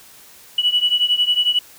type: beating tone pair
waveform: sine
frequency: 2941 / 2952 Hz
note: F#7 / F#7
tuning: -11 / -5 cents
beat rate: 11 Hz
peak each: -16 / -18 dBFS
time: 0.58-1.59 s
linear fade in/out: 5 ms
effects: tanh soft clip ceiling -7 dBFS + white hiss -45 dBFS RMS until 1.78 s